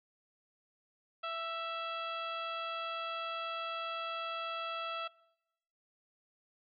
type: harmonic tone with a mistuned harmonic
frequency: 663 Hz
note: E5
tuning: 10 cents sharp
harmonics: 1 / 2 / 3 / 4 / 5 / 6 / 7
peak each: -42 / -38 / -53 / -45 / -46 / -56 / -59 dBFS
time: 1.23-5.08 s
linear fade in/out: 10 ms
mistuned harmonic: 3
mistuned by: -26 cents
effects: noise-tail reverb RT60 0.9 s tail -22 dB re dry